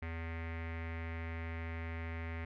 square tone with low-pass filter, 82.41 Hz, E2, in tune, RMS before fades -41 dBFS, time 0.02-2.45 s, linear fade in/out 5 ms, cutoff 2100 Hz, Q 4.9, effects none

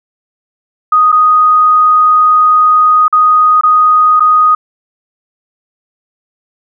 sine tone with dropouts, 1244.5 Hz, D#6, in tune, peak -4 dBFS, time 0.92-4.55 s, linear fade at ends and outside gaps 5 ms, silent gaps 1.119-1.125 / 3.081-3.126 / 3.611-3.634 / 4.197-4.204 s, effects none

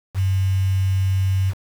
sine tone with quantisation, 95.3 Hz, G2, 48 cents flat, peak -16 dBFS, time 0.14-1.54 s, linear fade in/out 50 ms, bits 6, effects none

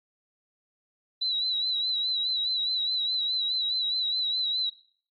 sine tone with vibrato, 3951 Hz, B7, in tune, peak -25 dBFS, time 1.21-4.7 s, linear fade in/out 10 ms, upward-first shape sine, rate 4.8 Hz, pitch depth 56 cents each way, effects noise-tail reverb RT60 0.5 s tail -19 dB re dry + AAC 48 kbps

